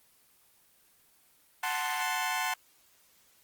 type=chord; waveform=20% pulse; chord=F# diminished; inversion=none; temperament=equal; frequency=740 / 880 / 1046.5 Hz; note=F#5 / A5 / C6; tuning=0 / 0 / 0 cents; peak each=-29 dBFS; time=1.63-2.54 s; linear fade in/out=5 ms; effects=white hiss -64 dBFS RMS until 3.43 s + Opus 24 kbps